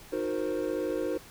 triangle chord, C half-diminished seventh, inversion first, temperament equal with one note detuned, 311.1 / 364.7 / 466.2 / 523.3 Hz, Eb4 / Gb4 / Bb4 / C5, 0 / -25 / 0 / 0 cents, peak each -32 dBFS, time 0.12-1.18 s, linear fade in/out 10 ms, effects pink hiss -50 dBFS RMS until 1.3 s

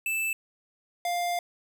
square tone pair in turn, 2640 / 700.8 Hz, E7 / F5, +2 / +6 cents, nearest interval octave + major seventh, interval 2296 cents, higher first, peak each -27 dBFS, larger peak neither, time 0.06-0.33 / 1.05-1.39 s, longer second, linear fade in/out 2 ms, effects none

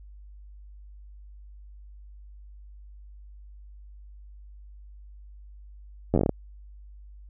slowing click train, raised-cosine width 2 ms, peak -9 dBFS, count 9, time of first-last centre 6.14-6.293 s, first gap 10 ms, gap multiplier 1.18, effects added 50 Hz sine -44 dBFS peak until 7.29 s

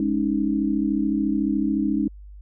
sine chord, Ab suspended fourth, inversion none, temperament equal, 207.7 / 277.2 / 311.1 Hz, Ab3 / Db4 / Eb4, 0 / 0 / 0 cents, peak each -24 dBFS, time 0-2.08 s, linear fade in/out 2 ms, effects added 50 Hz sine -39 dBFS peak until 2.41 s

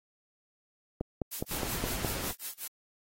click train, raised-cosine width 2 ms, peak -18 dBFS, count 6, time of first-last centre 1.01-2.047 s, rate 4.82 Hz
blue noise with tremolo, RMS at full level -36 dBFS, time 1.31-2.68 s, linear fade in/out 10 ms, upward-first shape sine, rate 5.4 Hz, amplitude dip 100%
pink noise, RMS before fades -37 dBFS, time 1.51-2.31 s, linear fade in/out 0 ms
effects AAC 48 kbps

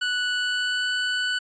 25% pulse tone with pitch glide, 1480 to 1490.3 Hz, F#6 to F#6, 0 to +12 cents, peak -19 dBFS, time 0.01-1.39 s, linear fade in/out 10 ms, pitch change +12 cents, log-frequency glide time 0.37-0.9 s, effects resampled to 16000 Hz

